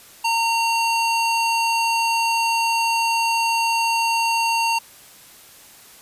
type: tone with band-pass filter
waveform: square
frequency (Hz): 917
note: A#5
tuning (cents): -29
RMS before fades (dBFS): -20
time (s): 0.24-4.79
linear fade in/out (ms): 10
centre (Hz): 3200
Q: 0.52
effects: white hiss -46 dBFS RMS until 6.01 s + resampled to 32000 Hz